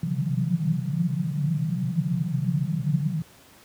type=band-pass noise; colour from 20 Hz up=white; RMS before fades=-25 dBFS; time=0.03-3.22 s; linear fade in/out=2 ms; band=130 to 180 Hz; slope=96 dB/octave; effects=pink hiss -52 dBFS RMS until 3.64 s + high-pass 80 Hz 12 dB/octave